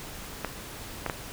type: clicks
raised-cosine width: 0.5 ms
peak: -13 dBFS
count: 3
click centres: 0.447 / 1.063 / 1.098 s
effects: pink hiss -41 dBFS RMS until 1.32 s